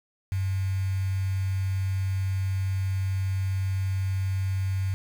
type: tone with quantisation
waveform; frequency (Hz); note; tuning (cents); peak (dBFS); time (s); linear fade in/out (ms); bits
sine; 95.8; G2; -39; -24; 0.32-4.94; 0; 7
effects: none